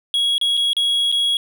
triangle tone with dropouts, 3322 Hz, G#7, in tune, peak -14 dBFS, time 0.14-1.37 s, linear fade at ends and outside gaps 1 ms, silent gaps 0.381-0.413 / 0.57-0.574 / 0.732-0.767 / 1.117-1.124 s, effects none

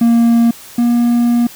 triangle tone pair in turn, 233.1 / 238.3 Hz, A#3 / A#3, 0 / +38 cents, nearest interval unison, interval 38 cents, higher second, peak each -5 / -7 dBFS, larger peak first, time 0.01-0.51 / 0.78-1.47 s, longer second, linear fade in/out 5 ms, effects white hiss -36 dBFS RMS until 1.55 s

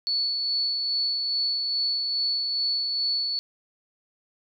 sine tone with tremolo, 4435 Hz, C#8, in tune, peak -22 dBFS, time 0.07-3.39 s, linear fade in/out 0 ms, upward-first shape sine, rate 2.4 Hz, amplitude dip 30%, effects none

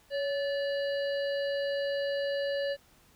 harmonic tone with a mistuned harmonic, 580 Hz, D5, 22 cents flat, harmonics 1 / 3 / 5 / 7 / 8, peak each -29 / -39 / -43 / -46 / -47 dBFS, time 0.1-2.77 s, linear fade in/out 50 ms, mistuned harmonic 1, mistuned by -58 cents, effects pink hiss -62 dBFS RMS until 3.15 s

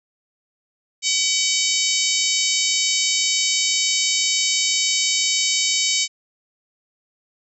harmonic tone, 758 Hz, F#5, 42 cents sharp, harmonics 3 / 4 / 5 / 6 / 7 / 8 / 9 / 10, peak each -26 / -26 / -26 / -26 / -26 / -26 / -26 / -26 dBFS, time 1.02-6.08 s, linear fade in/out 50 ms, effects none

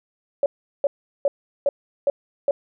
sine tone bursts, 564 Hz, C#5, 30 cents sharp, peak -15 dBFS, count 6, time 0.43-2.51 s, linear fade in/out 2 ms, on 30 ms, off 380 ms, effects none

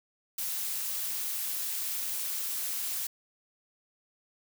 blue noise with amplitude modulation, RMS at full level -31 dBFS, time 0.38-3.07 s, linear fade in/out 5 ms, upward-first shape sine, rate 200 Hz, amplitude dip 55%, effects none

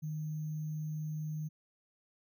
sine tone with sample-and-hold, 154.1 Hz, D#3, 16 cents flat, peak -35 dBFS, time 0.02-1.49 s, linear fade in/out 20 ms, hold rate 6300 Hz, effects none

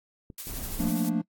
clicks, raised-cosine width 3 ms, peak -30 dBFS, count 3, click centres 0.302 / 0.471 / 0.536 s
blue noise with tremolo, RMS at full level -36 dBFS, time 0.38-1.09 s, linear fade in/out 2 ms, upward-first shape sine, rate 12 Hz, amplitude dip 40%
brown noise, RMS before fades -36 dBFS, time 0.47-0.91 s, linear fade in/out 20 ms
triangle chord, Bb major seventh, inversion second, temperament equal, 174.61 / 220 / 233.1 / 293.7 Hz, F3 / A3 / Bb3 / D4, 0 / 0 / 0 / 0 cents, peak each -28 dBFS, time 0.79-1.22 s, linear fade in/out 10 ms
effects noise-tail reverb RT60 0.1 s tail -23 dB re dry + AAC 64 kbps

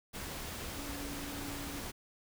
sine tone in noise, 283.5 Hz, C#4, 39 cents sharp, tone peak -44 dBFS, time 0.75-1.81 s, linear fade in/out 20 ms, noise pink, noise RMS -42 dBFS, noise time 0.13-1.92 s, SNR -5 dB, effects none

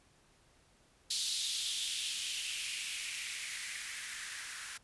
violet noise with band-pass filter sweep, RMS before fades -39 dBFS, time 1.1-4.78 s, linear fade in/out 10 ms, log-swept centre 4000 to 1500 Hz, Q 3.2, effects pink hiss -67 dBFS RMS until 4.83 s + resampled to 24000 Hz

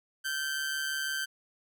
sawtooth tone with amplitude modulation, 1554 Hz, G6, 16 cents flat, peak -25 dBFS, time 0.24-1.26 s, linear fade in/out 20 ms, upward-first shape sine, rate 146 Hz, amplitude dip 50%, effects none

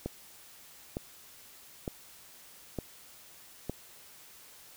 click train, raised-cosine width 2 ms, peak -20 dBFS, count 5, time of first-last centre 0.06-3.696 s, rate 1.1 Hz, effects white hiss -54 dBFS RMS until 4.76 s

